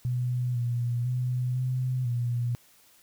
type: tone with pitch steps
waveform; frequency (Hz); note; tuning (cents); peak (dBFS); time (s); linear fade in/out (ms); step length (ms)
sine; 124 / 120.1 / 125.2 / 127.7 / 120.4; B2 / B2 / B2 / C3 / B2; +7 / -48 / +24 / -42 / -44; -25; 0.05-2.55; 0; 500
effects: white hiss -59 dBFS RMS until 3.02 s